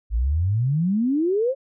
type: exponential sweep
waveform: sine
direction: up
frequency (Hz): 51.6 to 555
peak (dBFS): -18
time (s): 0.1-1.55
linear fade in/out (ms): 50
effects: none